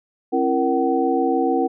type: tone cluster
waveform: sine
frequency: 269.3 / 336.2 / 467.6 / 757 Hz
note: C#4 / E4 / A#4 / F#5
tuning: -50 / +34 / +5 / +39 cents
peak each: -22 dBFS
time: 0.32-1.68 s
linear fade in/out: 20 ms
effects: none